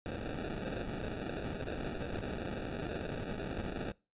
white noise with sample-and-hold, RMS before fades -39 dBFS, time 0.06-3.92 s, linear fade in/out 0 ms, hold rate 1050 Hz, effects noise-tail reverb RT60 0.3 s tail -24 dB re dry + resampled to 8000 Hz

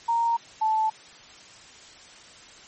sine tone pair in turn, 929 / 874.6 Hz, A#5 / A5, -6 / -11 cents, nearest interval minor second, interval 105 cents, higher first, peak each -20 dBFS, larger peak neither, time 0.08-0.37 / 0.61-0.9 s, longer neither, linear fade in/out 10 ms, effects white hiss -48 dBFS RMS until 2.67 s + MP3 32 kbps

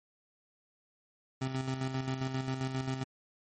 25% pulse tone with tremolo, 131.6 Hz, C3, 10 cents sharp, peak -27 dBFS, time 1.41-3.04 s, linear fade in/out 10 ms, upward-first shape square, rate 7.5 Hz, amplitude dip 50%, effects MP3 32 kbps

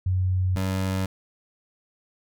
sine / 25% pulse tone pair in turn, 92.5 / 94.77 Hz, F#2 / F#2, 0 / +42 cents, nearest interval unison, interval 42 cents, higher second, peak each -20 dBFS, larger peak neither, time 0.06-0.56 / 0.56-1.06 s, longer neither, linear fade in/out 5 ms, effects none

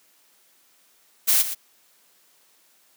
blue noise with echo, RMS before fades -18 dBFS, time 1.27-1.43 s, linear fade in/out 20 ms, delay 120 ms, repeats 1, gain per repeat -11 dB, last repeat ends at 1.55 s, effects white hiss -60 dBFS RMS until 2.96 s + high-pass 200 Hz 12 dB/octave

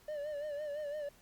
triangle tone with vibrato, 591 Hz, D5, 11 cents sharp, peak -35 dBFS, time 0.08-1.09 s, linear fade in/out 5 ms, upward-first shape sine, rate 5.9 Hz, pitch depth 64 cents each way, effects pink hiss -64 dBFS RMS until 1.21 s + Opus 48 kbps

